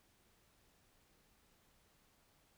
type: silence
effects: pink hiss -72 dBFS RMS until 2.57 s

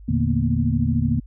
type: tone cluster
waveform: sine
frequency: 81.8 / 116.6 / 147.3 / 227.8 / 241.2 Hz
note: E2 / A#2 / D3 / A#3 / B3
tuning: -13 / +1 / +6 / -40 / -41 cents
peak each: -24 dBFS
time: 0.08-1.2 s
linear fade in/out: 10 ms
effects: added 50 Hz sine -39 dBFS peak until 1.26 s

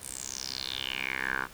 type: tone with band-pass filter sweep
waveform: 10% pulse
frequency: 65.41 Hz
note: C2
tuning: in tune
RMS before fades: -35 dBFS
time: 0-1.48 s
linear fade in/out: 50 ms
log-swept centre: 9900 to 1300 Hz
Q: 5.5
effects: pink hiss -50 dBFS RMS until 1.53 s

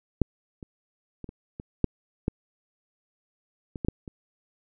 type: clicks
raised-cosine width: 3 ms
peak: -7 / -27 / -24 / -27 / -23 / -7 / -11 / -22 / -16 / -10 / -26 dBFS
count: 11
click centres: 0.217 / 0.628 / 1.243 / 1.291 / 1.599 / 1.843 / 2.281 / 3.758 / 3.848 / 3.885 / 4.078 s
effects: none

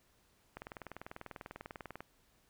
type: click train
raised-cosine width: 0.5 ms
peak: -29 dBFS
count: 30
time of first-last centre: 0.57-2.006 s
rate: 20.2 Hz
effects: pink hiss -71 dBFS RMS until 2.49 s

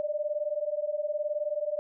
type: beating tone pair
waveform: sine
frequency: 588 / 607 Hz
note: D5 / D#5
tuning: +2 / -43 cents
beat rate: 19 Hz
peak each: -31 / -31 dBFS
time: 0-1.79 s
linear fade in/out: 0 ms
effects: none

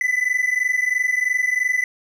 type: tone pair together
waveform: triangle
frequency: 1989 / 2012 Hz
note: B6 / B6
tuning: +12 / +32 cents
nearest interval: unison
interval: 20 cents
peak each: -19 dBFS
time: 0.01-1.84 s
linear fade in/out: 2 ms
effects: none

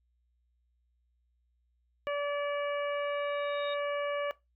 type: harmonic tone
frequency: 576 Hz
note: D5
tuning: 34 cents flat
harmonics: 1 / 2 / 3 / 4 / 5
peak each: -31 / -37 / -41 / -43 / -45 dBFS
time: 2.07-4.31 s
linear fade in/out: 0 ms
type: tone with exponential growth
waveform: sine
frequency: 3729 Hz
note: A#7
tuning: in tune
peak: -38 dBFS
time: 2.91-3.74 s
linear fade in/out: 5 ms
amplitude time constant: 180 ms
effects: noise-tail reverb RT60 0.2 s tail -19 dB re dry + added 60 Hz sine -70 dBFS peak until 4.55 s

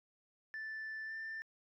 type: tone with pitch glide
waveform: sine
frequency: 1760 to 1782.5 Hz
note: A6 to A6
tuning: 0 to +22 cents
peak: -39 dBFS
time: 0.54-1.42 s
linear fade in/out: 0 ms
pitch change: +22 cents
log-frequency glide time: 1.06-1.13 s
effects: tanh soft clip ceiling -39 dBFS

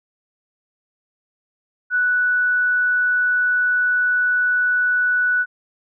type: tone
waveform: sine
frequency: 1480 Hz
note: F#6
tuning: in tune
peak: -15 dBFS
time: 1.9-5.46 s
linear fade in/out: 50 ms
effects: none

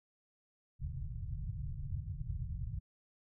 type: low-pass noise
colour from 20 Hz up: white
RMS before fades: -40 dBFS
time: 0.79-2.8 s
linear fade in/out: 20 ms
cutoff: 140 Hz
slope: 48 dB/octave
effects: none

